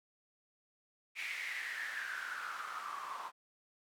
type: noise with band-pass filter sweep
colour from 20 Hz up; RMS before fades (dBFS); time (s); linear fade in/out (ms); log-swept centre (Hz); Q
white; -42; 1.15-3.32; 50; 2300 to 1000; 7.6
effects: none